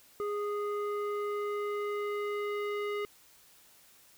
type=tone with low-pass filter sweep; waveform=square; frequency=413 Hz; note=G#4; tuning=10 cents flat; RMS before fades=-34 dBFS; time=0.2-3.05 s; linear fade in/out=0 ms; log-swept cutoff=1200 to 2400 Hz; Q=1.6; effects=white hiss -60 dBFS RMS until 4.17 s